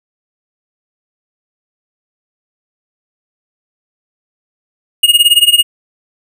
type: tone with tremolo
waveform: square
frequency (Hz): 2861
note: F7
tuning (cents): +41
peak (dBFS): -3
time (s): 5.03-5.63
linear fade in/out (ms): 5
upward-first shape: sine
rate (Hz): 18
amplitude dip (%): 90
effects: none